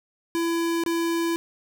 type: tone with dropouts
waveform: square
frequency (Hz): 335.1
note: E4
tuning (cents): +29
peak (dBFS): -23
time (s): 0.35-1.36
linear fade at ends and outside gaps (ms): 0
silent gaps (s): 0.837-0.862
effects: none